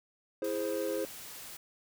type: chord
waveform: triangle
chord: E augmented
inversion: none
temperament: equal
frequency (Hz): 329.6 / 415.3 / 523.3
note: E4 / G#4 / B#4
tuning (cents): 0 / 0 / 0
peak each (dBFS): -35 / -34 / -32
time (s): 0.42-1.05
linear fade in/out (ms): 2
type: noise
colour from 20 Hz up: white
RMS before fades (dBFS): -46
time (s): 0.44-1.57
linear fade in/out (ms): 5
effects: none